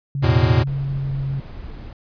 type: tone with pitch glide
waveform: sine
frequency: 138.59 to 136.13 Hz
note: C#3 to C#3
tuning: 0 to -31 cents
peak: -21 dBFS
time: 0.15-1.4 s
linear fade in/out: 2 ms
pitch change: -31 cents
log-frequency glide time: 0.35-1.21 s
type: chord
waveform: square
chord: E suspended fourth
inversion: none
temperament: equal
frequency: 82.41 / 110 / 123.47 Hz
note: E2 / A2 / B2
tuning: 0 / 0 / 0 cents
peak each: -21 / -18 / -19 dBFS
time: 0.22-0.64 s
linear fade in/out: 20 ms
type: noise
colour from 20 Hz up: brown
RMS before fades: -34 dBFS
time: 0.67-1.93 s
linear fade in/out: 2 ms
effects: resampled to 11025 Hz